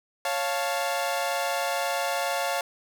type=chord; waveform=sawtooth; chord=Db augmented; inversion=none; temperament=equal; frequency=554.4 / 698.5 / 880 Hz; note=Db5 / F5 / A5; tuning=0 / 0 / 0 cents; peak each=-26 / -25 / -28 dBFS; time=0.25-2.61 s; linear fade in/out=2 ms; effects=none